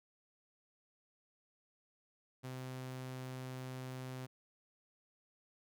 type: tone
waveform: sawtooth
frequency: 129 Hz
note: C3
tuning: 24 cents flat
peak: -39 dBFS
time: 2.43-4.27 s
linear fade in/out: 20 ms
effects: none